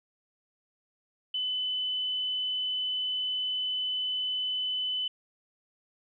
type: tone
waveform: sine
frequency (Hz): 3013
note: F#7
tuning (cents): +31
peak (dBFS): -28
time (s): 1.34-5.08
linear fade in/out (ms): 5
effects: none